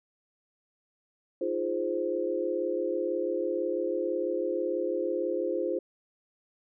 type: chord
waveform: sine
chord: F minor seventh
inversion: third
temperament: equal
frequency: 311.1 / 349.2 / 415.3 / 523.3 Hz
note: Eb4 / F4 / Ab4 / C5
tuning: 0 / 0 / 0 / 0 cents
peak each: -37 / -31 / -34 / -31 dBFS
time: 1.41-5.79 s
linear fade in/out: 5 ms
effects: none